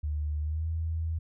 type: tone with pitch glide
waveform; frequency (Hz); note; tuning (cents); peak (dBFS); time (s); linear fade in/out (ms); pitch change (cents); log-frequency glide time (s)
sine; 74.9 to 81.21; D2 to E2; +35 to -25; -28; 0.03-1.19; 10; +140; 0.4-0.68
effects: none